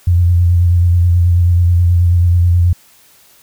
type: tone with vibrato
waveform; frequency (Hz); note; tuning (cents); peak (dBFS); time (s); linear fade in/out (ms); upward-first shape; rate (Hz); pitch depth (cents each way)
sine; 87.31; F2; 0; -7; 0.07-2.73; 5; sine; 9.3; 32
effects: white hiss -47 dBFS RMS until 3.42 s